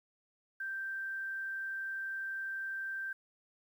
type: tone with quantisation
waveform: sine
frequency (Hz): 1568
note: G6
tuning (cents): 0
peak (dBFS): -36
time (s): 0.6-3.13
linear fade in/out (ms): 5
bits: 11
effects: none